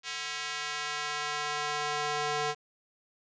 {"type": "tone with high-pass filter sweep", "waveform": "square", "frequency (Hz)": 148.6, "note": "D3", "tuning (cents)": 21, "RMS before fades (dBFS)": -33, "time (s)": [0.03, 2.55], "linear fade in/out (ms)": 50, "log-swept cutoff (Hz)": [2200, 550], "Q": 0.86, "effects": ["resampled to 16000 Hz", "9-bit"]}